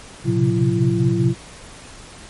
sine tone cluster, 114 / 129.6 / 134.5 / 180.4 / 338.9 Hz, A#2 / C3 / C3 / F#3 / E4, -38 / -16 / +48 / -44 / +48 cents, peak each -21 dBFS, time 0.24-1.35 s, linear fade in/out 50 ms, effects pink hiss -40 dBFS RMS until 2.29 s + MP3 48 kbps

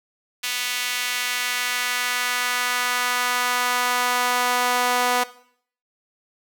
sawtooth tone with high-pass filter sweep, 246.9 Hz, B3, in tune, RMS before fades -23 dBFS, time 0.43-5.24 s, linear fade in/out 10 ms, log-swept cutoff 2600 to 720 Hz, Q 1.2, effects noise-tail reverb RT60 0.6 s tail -17 dB re dry

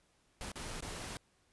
pink noise with dropouts, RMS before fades -43 dBFS, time 0.41-1.17 s, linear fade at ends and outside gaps 0 ms, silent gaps 0.517-0.557 / 0.806-0.824 s, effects pink hiss -72 dBFS RMS until 1.52 s + resampled to 24000 Hz

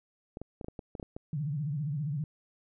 clicks, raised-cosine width 2 ms, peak -26 dBFS, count 10, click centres 0.371 / 0.416 / 0.612 / 0.645 / 0.684 / 0.792 / 0.952 / 0.998 / 1.028 / 1.165 s
sine tone with vibrato, 146.83 Hz, D3, in tune, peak -30 dBFS, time 1.33-2.24 s, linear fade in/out 2 ms, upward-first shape sine, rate 15 Hz, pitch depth 160 cents each way
effects none

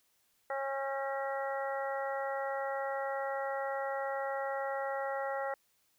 harmonic tone with a mistuned harmonic, 272.9 Hz, C#4, 27 cents flat, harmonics 2 / 3 / 4 / 5 / 6 / 7, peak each -36 / -38 / -47 / -42 / -51 / -43 dBFS, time 0.5-5.54 s, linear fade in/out 2 ms, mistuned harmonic 6, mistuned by -43 cents, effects white hiss -73 dBFS RMS until 5.98 s

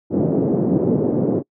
white band-pass noise, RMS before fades -18 dBFS, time 0.1-1.43 s, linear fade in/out 50 ms, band 140 to 420 Hz, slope 24 dB/octave, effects noise-tail reverb RT60 0.1 s tail -26 dB re dry

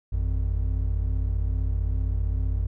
triangle tone pair together, 51.91 / 87.31 Hz, G#1 / F2, 0 / 0 cents, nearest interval major sixth, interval 900 cents, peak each -22 / -25 dBFS, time 0.12-2.67 s, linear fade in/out 10 ms, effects none

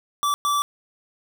square tone bursts at uneven times, 1160 Hz, D6, 22 cents flat, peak -20 dBFS, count 2, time 0.23-0.34 / 0.45-0.62 s, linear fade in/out 0 ms, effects none

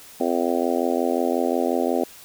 harmonic tone, 85.6 Hz, F2, 34 cents flat, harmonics 3 / 4 / 5 / 6 / 7 / 8 / 9, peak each -25 / -26 / -27 / -28 / -28 / -29 / -30 dBFS, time 0.2-2.04 s, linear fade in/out 5 ms, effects white hiss -45 dBFS RMS until 2.24 s

